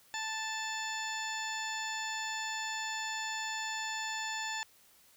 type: harmonic tone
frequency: 880 Hz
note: A5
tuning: in tune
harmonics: 1 / 2 / 3 / 4 / 5 / 6 / 8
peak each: -40 / -39 / -44 / -44 / -47 / -48 / -44 dBFS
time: 0.14-4.63 s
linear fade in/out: 0 ms
effects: white hiss -63 dBFS RMS until 5.16 s